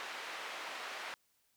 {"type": "band-pass noise", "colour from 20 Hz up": "white", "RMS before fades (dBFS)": -44, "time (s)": [0, 1.14], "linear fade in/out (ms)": 0, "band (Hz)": [570, 2400], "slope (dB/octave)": 12, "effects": ["white hiss -75 dBFS RMS until 1.56 s"]}